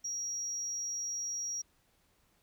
sine tone, 5680 Hz, F8, 28 cents sharp, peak -33 dBFS, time 0.04-1.62 s, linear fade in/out 10 ms, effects tanh soft clip ceiling -31 dBFS + pink hiss -71 dBFS RMS until 2.42 s

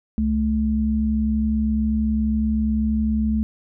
sine tone pair together, 68.41 / 217.4 Hz, C#2 / A3, -22 / -21 cents, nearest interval octave + minor sixth, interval 2001 cents, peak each -23 / -19 dBFS, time 0.18-3.43 s, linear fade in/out 0 ms, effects none

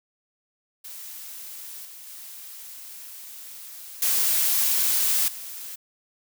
blue noise with level steps, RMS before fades -39 / -43 / -41 / -22 / -37 dBFS, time 0.84-5.76 s, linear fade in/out 10 ms, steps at 1.85 / 2.07 / 4.02 / 5.28 s, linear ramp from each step 2 ms, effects none

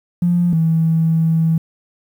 triangle tone pair in turn, 174.61 / 162.47 Hz, F3 / E3, 0 / -25 cents, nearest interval minor second, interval 125 cents, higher first, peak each -8 dBFS, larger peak neither, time 0.22-0.53 / 0.53-1.58 s, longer second, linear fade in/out 5 ms, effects tanh soft clip ceiling -10 dBFS + 8-bit

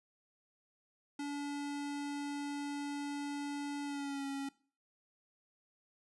square tone with pitch glide, 286.8 to 275.9 Hz, D4 to C#4, -41 to -8 cents, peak -38 dBFS, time 1.19-4.49 s, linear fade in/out 5 ms, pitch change -67 cents, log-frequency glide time 3.84-4.26 s, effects noise-tail reverb RT60 0.4 s tail -20 dB re dry + resampled to 24000 Hz

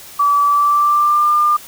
sine tone with pitch glide, 1151 to 1200.6 Hz, D6 to D6, -35 to +38 cents, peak -10 dBFS, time 0.19-1.57 s, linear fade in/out 10 ms, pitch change +73 cents, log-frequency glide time 0.42-1.31 s, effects white hiss -37 dBFS RMS until 1.67 s

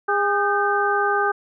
harmonic tone with a mistuned harmonic, 407.2 Hz, G#4, 34 cents flat, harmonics 1 / 2 / 3 / 4, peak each -23 / -23 / -23 / -23 dBFS, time 0.08-1.32 s, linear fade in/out 10 ms, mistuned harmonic 4, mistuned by -83 cents, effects none

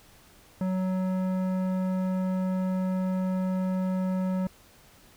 sine tone with tanh clipping, 186.2 Hz, F#3, 11 cents sharp, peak -27 dBFS, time 0.61-4.47 s, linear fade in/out 2 ms, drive 14 dB, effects pink hiss -56 dBFS RMS until 5.16 s

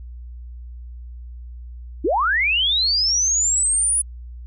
sine linear sweep, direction up, 263 to 9956 Hz, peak -16 dBFS, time 2.04-4.02 s, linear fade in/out 10 ms, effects added 60 Hz sine -33 dBFS peak until 4.46 s

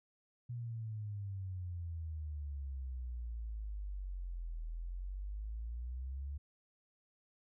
sine exponential two-way sweep, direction down then up, 122.2 to 40.14 to 72.1 Hz, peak -39 dBFS, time 0.49-6.38 s, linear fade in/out 10 ms, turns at 4.64 s, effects none

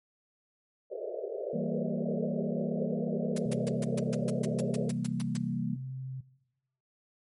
pink band-pass noise, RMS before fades -36 dBFS, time 0.9-4.92 s, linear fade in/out 20 ms, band 380 to 640 Hz, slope 96 dB/octave
sine chord, E diminished, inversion none, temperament equal, 164.81 / 196 / 233.1 Hz, E3 / G3 / Bb3, 0 / 0 / 0 cents, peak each -36 / -36 / -34 dBFS, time 1.53-5.76 s, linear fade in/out 10 ms
white noise bursts, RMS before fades -39 dBFS, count 14, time 3.36-5.372 s, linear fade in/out 5 ms, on 23 ms, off 130 ms
sine tone with vibrato, 130.9 Hz, C3, 1 cent sharp, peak -35 dBFS, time 3.45-6.21 s, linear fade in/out 10 ms, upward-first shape sine, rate 13 Hz, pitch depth 9 cents each way
effects noise-tail reverb RT60 1.0 s tail -20 dB re dry + MP3 48 kbps

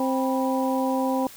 harmonic tone with a mistuned harmonic, 262.8 Hz, C4, 8 cents sharp, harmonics 1 / 2 / 3 / 4, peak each -24 / -27 / -29 / -30 dBFS, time 0-1.27 s, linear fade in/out 2 ms, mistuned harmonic 4, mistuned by -120 cents, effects white hiss -45 dBFS RMS until 1.36 s

